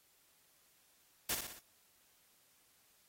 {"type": "noise with echo", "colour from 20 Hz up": "white", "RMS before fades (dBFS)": -35, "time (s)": [1.29, 1.35], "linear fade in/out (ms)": 5, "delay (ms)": 61, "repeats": 4, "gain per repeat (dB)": -5, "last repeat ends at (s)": 1.594, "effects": ["white hiss -70 dBFS RMS until 3.08 s", "AAC 48 kbps"]}